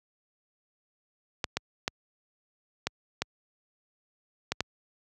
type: clicks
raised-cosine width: 0.2 ms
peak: -10 dBFS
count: 7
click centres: 1.442 / 1.57 / 1.879 / 2.87 / 3.22 / 4.52 / 4.606 s
effects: high-pass 60 Hz 12 dB/octave